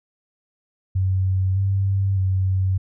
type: tone with pitch steps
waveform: sine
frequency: 94.3 / 97.5 / 94.5 Hz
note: F#2 / G2 / F#2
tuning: +33 / -9 / +37 cents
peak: -17 dBFS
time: 0.95-2.78 s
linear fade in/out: 10 ms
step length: 610 ms
effects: none